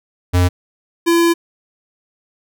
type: tone pair in turn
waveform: square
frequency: 89.4 / 338.3 Hz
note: F2 / E4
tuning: +41 / +45 cents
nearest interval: octave + major seventh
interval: 2304 cents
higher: second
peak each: -11 dBFS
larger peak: neither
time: 0.33-0.49 / 1.06-1.34 s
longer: second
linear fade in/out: 20 ms
effects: none